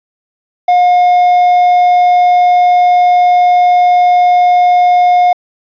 triangle tone, 716 Hz, F5, 43 cents sharp, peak -3 dBFS, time 0.68-5.33 s, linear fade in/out 5 ms, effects resampled to 11025 Hz + 7-bit

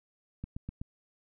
click train, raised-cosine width 5 ms, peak -25 dBFS, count 4, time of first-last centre 0.44-0.815 s, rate 8 Hz, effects none

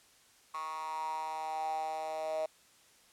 10% pulse tone with high-pass filter sweep, 157.6 Hz, D#3, 23 cents sharp, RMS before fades -37 dBFS, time 0.54-2.46 s, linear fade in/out 5 ms, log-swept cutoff 1100 to 630 Hz, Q 9.3, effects white hiss -63 dBFS RMS until 3.12 s + low-pass 10000 Hz 12 dB/octave

